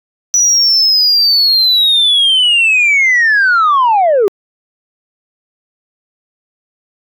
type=linear sweep; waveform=sine; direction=down; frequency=5920 to 375.3 Hz; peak=-5 dBFS; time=0.34-4.28 s; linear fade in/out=0 ms; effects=tanh soft clip ceiling -5 dBFS